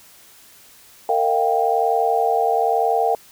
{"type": "tone cluster", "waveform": "sine", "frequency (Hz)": [458.4, 636, 707, 788], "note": ["A#4", "D#5", "F5", "G5"], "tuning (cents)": [-29, 38, 21, 9], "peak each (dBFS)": [-21, -26, -20, -20], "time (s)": [1.09, 3.15], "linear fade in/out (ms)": 2, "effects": ["white hiss -48 dBFS RMS until 3.31 s"]}